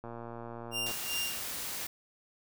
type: click train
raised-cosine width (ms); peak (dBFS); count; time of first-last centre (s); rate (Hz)
1; -29; 103; 0.04-0.912; 117
type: tone with tremolo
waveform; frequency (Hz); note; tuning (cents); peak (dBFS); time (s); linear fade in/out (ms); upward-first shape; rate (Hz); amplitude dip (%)
sawtooth; 2794; F7; 0; -28; 0.71-1.44; 50; sine; 2.6; 90
type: noise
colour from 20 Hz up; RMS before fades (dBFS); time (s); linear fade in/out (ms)
white; -38; 0.86-1.87; 5
effects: none